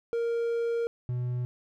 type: tone pair in turn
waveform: triangle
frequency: 466.2 / 123.48 Hz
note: A#4 / B2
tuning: 0 / 0 cents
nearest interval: octave + major seventh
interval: 2300 cents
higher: first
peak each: -24 / -26 dBFS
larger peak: first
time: 0.13-0.87 / 1.09-1.45 s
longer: first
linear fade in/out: 0 ms
effects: none